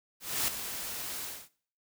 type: noise with ADSR envelope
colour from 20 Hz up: white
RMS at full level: -28 dBFS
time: 0.2-1.49 s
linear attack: 280 ms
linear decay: 3 ms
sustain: -10 dB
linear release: 260 ms
effects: noise-tail reverb RT60 0.5 s tail -20 dB re dry